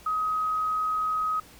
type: tone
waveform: sine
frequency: 1263 Hz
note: D#6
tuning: 26 cents sharp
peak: -24 dBFS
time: 0.06-1.4 s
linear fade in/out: 5 ms
effects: pink hiss -51 dBFS RMS until 1.59 s